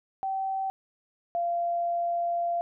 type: tone pair in turn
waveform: sine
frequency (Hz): 771 / 689.3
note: G5 / F5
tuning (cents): -29 / -23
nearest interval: major second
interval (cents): 194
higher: first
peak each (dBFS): -27 / -25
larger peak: second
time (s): 0.23-0.7 / 1.35-2.61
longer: second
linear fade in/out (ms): 0
effects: none